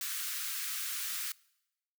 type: high-pass noise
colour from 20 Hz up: white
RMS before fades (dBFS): -37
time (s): 0.01-1.32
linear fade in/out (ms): 2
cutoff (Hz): 1200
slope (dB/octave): 48
effects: noise-tail reverb RT60 0.9 s tail -24 dB re dry